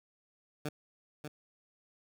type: tone with echo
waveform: 15% pulse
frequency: 149.5 Hz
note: D3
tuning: 31 cents sharp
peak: -28 dBFS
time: 0.65-0.69 s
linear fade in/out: 5 ms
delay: 590 ms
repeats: 1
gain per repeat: -6 dB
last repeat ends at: 1.28 s
effects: none